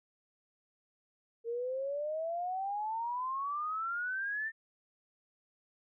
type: exponential sweep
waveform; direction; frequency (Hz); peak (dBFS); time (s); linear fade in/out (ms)
sine; up; 456.1 to 1813; -33; 1.44-4.52; 50
effects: none